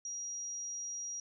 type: tone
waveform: sine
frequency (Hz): 5730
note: F8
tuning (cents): +44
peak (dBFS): -38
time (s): 0.05-1.2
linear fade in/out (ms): 2
effects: none